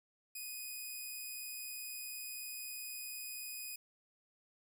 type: tone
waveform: 5% pulse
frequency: 2491 Hz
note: D#7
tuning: 1 cent sharp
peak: -33 dBFS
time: 0.35-3.76 s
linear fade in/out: 5 ms
effects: 12-bit